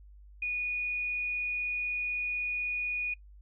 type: tone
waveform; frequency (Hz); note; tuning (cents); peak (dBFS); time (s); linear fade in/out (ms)
sine; 2461; D#7; -20; -29; 0.42-3.14; 5
effects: noise-tail reverb RT60 0.1 s tail -24 dB re dry + added 50 Hz sine -50 dBFS peak until 3.41 s